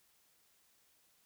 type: silence
effects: white hiss -71 dBFS RMS until 1.25 s